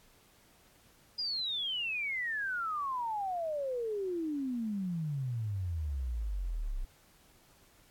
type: exponential sweep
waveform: sine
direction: down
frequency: 4987 to 30.87 Hz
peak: -32 dBFS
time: 1.18-6.85 s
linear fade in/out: 10 ms
effects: pink hiss -63 dBFS RMS until 7.9 s + AAC 64 kbps